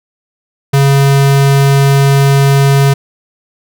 square tone, 138.59 Hz, C#3, in tune, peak -6 dBFS, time 0.73-2.94 s, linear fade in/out 10 ms, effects none

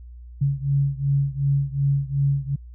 sine beating tone pair, 138.59 / 141.29 Hz, C#3 / C#3, 0 / +33 cents, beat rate 2.7 Hz, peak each -21 / -23 dBFS, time 0.41-2.56 s, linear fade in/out 10 ms, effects added 60 Hz sine -38 dBFS peak until 2.74 s

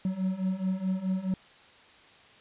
triangle beating tone pair, 185 / 189.7 Hz, F#3 / F#3, 0 / +43 cents, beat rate 4.7 Hz, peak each -30 / -27 dBFS, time 0.05-1.34 s, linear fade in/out 2 ms, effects white hiss -55 dBFS RMS until 2.4 s + resampled to 8000 Hz

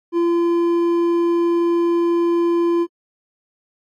triangle tone with hard clipping, 341.5 Hz, F4, 39 cents flat, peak -16 dBFS, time 0.12-2.87 s, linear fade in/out 50 ms, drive 9 dB, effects AAC 48 kbps

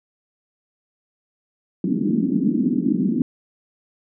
white band-pass noise, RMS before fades -20 dBFS, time 1.84-3.22 s, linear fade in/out 2 ms, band 180 to 300 Hz, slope 48 dB/octave, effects none

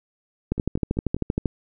two click trains, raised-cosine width 3 ms, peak -19 / -9 dBFS, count 4 / 13, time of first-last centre 0.58-1.166 / 0.52-1.458 s, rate 5.12 / 12.8 Hz, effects none

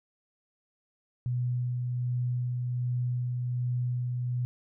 sine tone with tremolo, 123.47 Hz, B2, in tune, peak -26 dBFS, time 1.26-4.45 s, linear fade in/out 0 ms, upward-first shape sine, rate 1.3 Hz, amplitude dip 25%, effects none

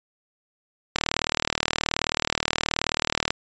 click train, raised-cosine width 0.2 ms, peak -3 dBFS, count 92, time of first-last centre 0.96-3.305 s, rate 38.8 Hz, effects resampled to 16000 Hz

